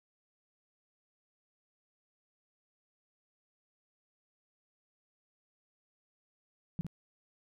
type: tone with echo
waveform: sine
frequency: 168.6 Hz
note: E3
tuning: 39 cents sharp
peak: -30 dBFS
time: 6.79-6.81 s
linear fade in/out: 0 ms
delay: 56 ms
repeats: 1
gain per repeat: -6 dB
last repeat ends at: 6.866 s
effects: none